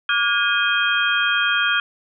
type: tone cluster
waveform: sine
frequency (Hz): 1160 / 1429 / 1628 / 2493 / 3214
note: D6 / F6 / G#6 / D#7 / G7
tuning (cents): -22 / +39 / -35 / +3 / +43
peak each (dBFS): -26 / -20 / -23 / -25 / -23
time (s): 0.09-1.8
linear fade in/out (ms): 2
effects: none